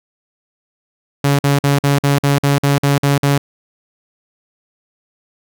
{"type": "tone bursts", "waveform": "sawtooth", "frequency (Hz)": 141.3, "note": "C#3", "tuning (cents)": 34, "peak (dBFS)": -7, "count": 11, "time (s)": [1.24, 3.38], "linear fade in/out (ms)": 5, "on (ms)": 150, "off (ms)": 49, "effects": []}